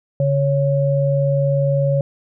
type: tone pair together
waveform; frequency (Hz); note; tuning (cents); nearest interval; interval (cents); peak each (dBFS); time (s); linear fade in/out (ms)
sine; 141.68 / 554.4; C#3 / C#5; +38 / 0; 2 octaves; 2362; -16 / -18; 0.2-2.01; 2
effects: none